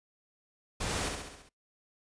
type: noise with echo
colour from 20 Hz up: pink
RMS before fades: -34 dBFS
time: 0.8-1.09 s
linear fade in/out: 10 ms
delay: 67 ms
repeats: 6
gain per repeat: -4 dB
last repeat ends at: 1.492 s
effects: noise-tail reverb RT60 0.2 s tail -26 dB re dry + resampled to 22050 Hz